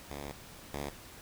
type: tone pair in turn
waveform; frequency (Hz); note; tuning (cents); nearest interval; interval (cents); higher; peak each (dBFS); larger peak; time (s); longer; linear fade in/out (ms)
5% pulse; 71.6 / 71.6; D2 / D2; -43 / -43; unison; 0; neither; -29 / -25; second; 0.1-0.32 / 0.73-0.9; first; 10
effects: pink hiss -51 dBFS RMS until 1.21 s